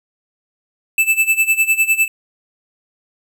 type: tone with tremolo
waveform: square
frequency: 2637 Hz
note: E7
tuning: in tune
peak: -10 dBFS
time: 0.98-2.08 s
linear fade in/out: 2 ms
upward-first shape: sine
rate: 9.9 Hz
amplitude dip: 85%
effects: none